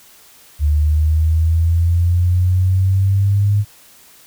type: exponential sweep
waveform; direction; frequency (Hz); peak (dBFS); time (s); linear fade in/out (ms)
sine; up; 73.7 to 103.6; -11; 0.59-3.65; 50
effects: white hiss -46 dBFS RMS until 4.26 s